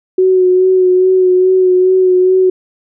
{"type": "tone with vibrato", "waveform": "sine", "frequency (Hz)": 370, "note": "F#4", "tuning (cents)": 0, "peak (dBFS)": -6, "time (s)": [0.18, 2.5], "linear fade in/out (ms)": 5, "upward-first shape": "sine", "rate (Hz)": 2.4, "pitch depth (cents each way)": 23, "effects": []}